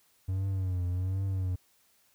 triangle tone with vibrato, 92.9 Hz, F#2, 7 cents sharp, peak -26 dBFS, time 0.28-1.56 s, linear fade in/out 10 ms, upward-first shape triangle, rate 1.3 Hz, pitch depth 89 cents each way, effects white hiss -67 dBFS RMS until 2.14 s

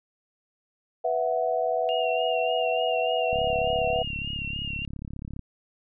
sine chord, B suspended fourth, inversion none, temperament equal, 493.9 / 659.3 / 740 Hz, B4 / E5 / F#5, 0 / 0 / 0 cents, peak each -28 / -26 / -28 dBFS, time 1.04-4.03 s, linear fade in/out 10 ms
sine tone with vibrato, 2794 Hz, F7, in tune, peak -31 dBFS, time 1.89-4.85 s, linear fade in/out 0 ms, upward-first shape sine, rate 3.4 Hz, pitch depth 47 cents each way
click train, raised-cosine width 5 ms, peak -24 dBFS, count 73, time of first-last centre 3.33-5.393 s, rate 34.9 Hz
effects none

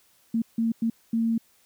sine tone bursts at uneven times, 228 Hz, A#3, 38 cents flat, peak -21 dBFS, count 4, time 0.34-0.42 / 0.58-0.72 / 0.82-0.9 / 1.13-1.38 s, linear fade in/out 5 ms, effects white hiss -62 dBFS RMS until 1.65 s

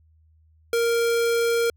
square tone, 466.2 Hz, A#4, in tune, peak -20 dBFS, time 0.73-1.7 s, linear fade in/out 2 ms, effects added 79 Hz sine -55 dBFS peak until 1.76 s

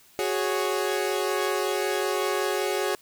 sawtooth chord, F# suspended second, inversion none, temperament equal, 370 / 415.3 / 554.4 Hz, F#4 / G#4 / C#5, 0 / 0 / 0 cents, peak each -24 / -24 / -27 dBFS, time 0.19-2.95 s, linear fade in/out 0 ms, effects white hiss -56 dBFS RMS until 3.01 s

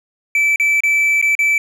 triangle tone with dropouts, 2317 Hz, D7, 24 cents flat, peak -10 dBFS, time 0.35-1.58 s, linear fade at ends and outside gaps 2 ms, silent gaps 0.56-0.598 / 0.805-0.835 / 1.215-1.225 / 1.352-1.39 s, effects none

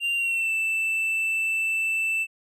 triangle tone with pitch glide, 2780 to 2654 Hz, F7 to E7, -9 to +11 cents, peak -21 dBFS, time 0-2.27 s, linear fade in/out 50 ms, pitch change -80 cents, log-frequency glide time 0.15-0.52 s, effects none

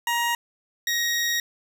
20% pulse tone pair in turn, 945 / 1883.5 Hz, A#5 / A#6, +23 / +17 cents, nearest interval octave, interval 1194 cents, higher second, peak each -17 dBFS, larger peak neither, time 0.07-0.35 / 0.87-1.4 s, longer second, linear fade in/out 2 ms, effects none

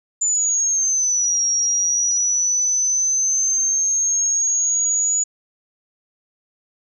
sine exponential two-way sweep, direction down then up, 7090 to 5640 to 6880 Hz, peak -16 dBFS, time 0.21-5.24 s, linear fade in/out 10 ms, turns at 1.44 s, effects none

